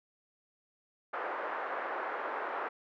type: band-pass noise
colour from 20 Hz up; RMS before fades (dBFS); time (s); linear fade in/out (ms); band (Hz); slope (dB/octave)
white; -37; 1.13-2.69; 10; 400 to 1500; 24
effects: none